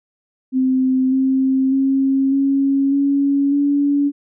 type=tone with pitch steps; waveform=sine; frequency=259.8 / 264.6 / 269.6 / 274.6 / 279.7 / 285 Hz; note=C4 / C4 / C#4 / C#4 / C#4 / C#4; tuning=-12 / +20 / -48 / -16 / +16 / +48 cents; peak=-13 dBFS; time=0.52-4.12 s; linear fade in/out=50 ms; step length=600 ms; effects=none